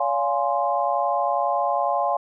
sine chord, Db major seventh, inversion none, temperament equal with one note detuned, 568.6 / 698.5 / 830.6 / 1046.5 Hz, Db5 / F5 / Ab5 / C6, +44 / 0 / 0 / 0 cents, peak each -26 / -24 / -25 / -26 dBFS, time 0-2.17 s, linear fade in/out 5 ms, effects none

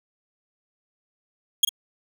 sawtooth tone with echo, 3284 Hz, G#7, 20 cents flat, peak -10 dBFS, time 1.63-1.65 s, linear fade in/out 5 ms, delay 42 ms, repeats 1, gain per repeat -9 dB, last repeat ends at 1.692 s, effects none

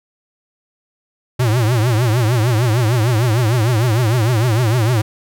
square tone with vibrato, 116.54 Hz, A#2, in tune, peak -13 dBFS, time 1.39-5.02 s, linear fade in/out 10 ms, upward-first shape triangle, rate 6.6 Hz, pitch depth 210 cents each way, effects none

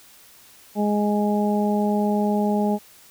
harmonic tone, 207.7 Hz, G#3, in tune, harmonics 1 / 2 / 3 / 4, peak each -20 / -26 / -28 / -27 dBFS, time 0.75-2.79 s, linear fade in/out 50 ms, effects white hiss -50 dBFS RMS until 3.1 s

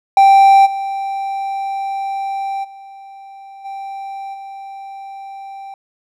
triangle tone with level steps, 784 Hz, G5, in tune, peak -3 / -17 / -32 / -23 / -27 dBFS, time 0.17-5.74 s, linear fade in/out 2 ms, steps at 0.65 / 2.63 / 3.64 / 4.33 s, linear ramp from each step 20 ms, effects none

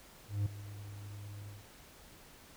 triangle tone with ADSR envelope, 102.1 Hz, G#2, 29 cents flat, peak -26 dBFS, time 0.28-1.66 s, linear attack 180 ms, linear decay 6 ms, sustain -16 dB, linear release 180 ms, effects pink hiss -57 dBFS RMS until 2.56 s

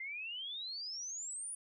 sine exponential sweep, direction up, 2056 to 9956 Hz, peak -40 dBFS, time 0-1.55 s, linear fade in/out 5 ms, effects none

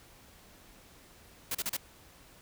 white noise bursts, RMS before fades -33 dBFS, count 4, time 1.51-1.768 s, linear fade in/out 5 ms, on 39 ms, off 34 ms, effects pink hiss -57 dBFS RMS until 2.41 s

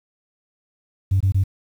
sine tone bursts, 96 Hz, G2, 36 cents flat, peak -13 dBFS, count 3, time 1.11-1.439 s, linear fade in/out 10 ms, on 95 ms, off 22 ms, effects tanh soft clip ceiling -11 dBFS + 8-bit

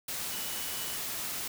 sine tone in noise, 2960 Hz, F#7, in tune, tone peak -45 dBFS, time 0.31-0.97 s, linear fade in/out 5 ms, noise white, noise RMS -36 dBFS, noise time 0.08-1.48 s, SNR -12 dB, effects none

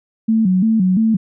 sine tone with vibrato, 202.9 Hz, G#3, 40 cents flat, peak -11 dBFS, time 0.28-1.17 s, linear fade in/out 10 ms, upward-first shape square, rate 2.9 Hz, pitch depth 160 cents each way, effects none

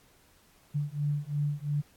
sine beating tone pair, 144.8 / 147.7 Hz, D3 / D3, -24 / +10 cents, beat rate 2.9 Hz, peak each -31 dBFS, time 0.74-1.82 s, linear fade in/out 20 ms, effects pink hiss -62 dBFS RMS until 1.96 s + AAC 64 kbps

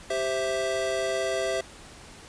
square chord, C major, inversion second, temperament equal, 392 / 523.3 / 659.3 Hz, G4 / C5 / E5, 0 / 0 / 0 cents, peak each -32 / -32 / -29 dBFS, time 0.1-1.61 s, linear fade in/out 5 ms, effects pink hiss -47 dBFS RMS until 2.28 s + resampled to 22050 Hz

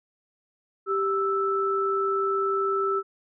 sine tone pair together, 392 / 1318.5 Hz, G4 / E6, 0 / 0 cents, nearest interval octave + major sixth, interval 2100 cents, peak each -25 dBFS, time 0.86-3.03 s, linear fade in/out 50 ms, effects none

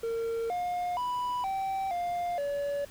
triangle tone with pitch steps, 458.3 / 712 / 987 / 774 / 702 / 570 Hz, A#4 / F5 / B5 / G5 / F5 / C#5, -29 / +33 / -1 / -22 / +9 / +48 cents, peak -27 dBFS, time 0.03-2.85 s, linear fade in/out 5 ms, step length 470 ms, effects pink hiss -52 dBFS RMS until 2.9 s

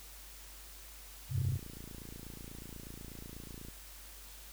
sine chord, F suspended second, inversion none, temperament just, 87.31 / 98.22 / 130.96 Hz, F2 / G2 / C3, 0 / +4 / +2 cents, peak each -38 / -34 / -33 dBFS, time 1.29-1.59 s, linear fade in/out 50 ms
click train, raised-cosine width 3 ms, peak -35 dBFS, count 66, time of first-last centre 1.38-3.685 s, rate 28.2 Hz
effects added 50 Hz sine -53 dBFS peak until 4.52 s + white hiss -53 dBFS RMS until 4.52 s

